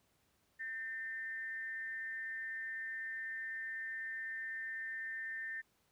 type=tone with amplitude modulation; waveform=sine; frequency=1808 Hz; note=A6; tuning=47 cents sharp; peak=-37 dBFS; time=0.59-5.62 s; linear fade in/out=20 ms; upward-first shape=sine; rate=240 Hz; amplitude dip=55%; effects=pink hiss -75 dBFS RMS until 5.91 s + high-pass 60 Hz 12 dB/octave